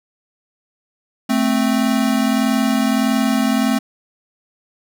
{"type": "tone pair together", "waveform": "square", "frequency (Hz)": [220, 261.6], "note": ["A3", "C4"], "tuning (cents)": [0, 0], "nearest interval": "minor third", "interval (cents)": 300, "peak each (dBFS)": -18, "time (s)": [1.29, 3.79], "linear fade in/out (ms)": 10, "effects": []}